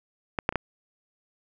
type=clicks; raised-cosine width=0.5 ms; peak=-11 / -6 / -22 / -9 dBFS; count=4; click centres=0.388 / 0.491 / 0.525 / 0.557 s; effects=none